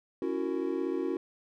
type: chord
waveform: triangle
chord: F# dominant seventh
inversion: second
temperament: just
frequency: 277.5 / 333 / 370 / 462.5 Hz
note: C#4 / E4 / F#4 / A#4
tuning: +2 / +18 / 0 / -14 cents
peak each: -33 / -32 / -31 / -36 dBFS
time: 0.22-1.17 s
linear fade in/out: 2 ms
effects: none